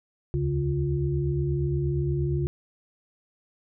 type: tone cluster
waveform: sine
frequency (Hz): 71.7 / 80.2 / 140.2 / 351.5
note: D2 / E2 / C#3 / F4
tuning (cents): -41 / -47 / +20 / +11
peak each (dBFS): -32 / -33 / -25 / -30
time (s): 0.34-2.47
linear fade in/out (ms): 0
effects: none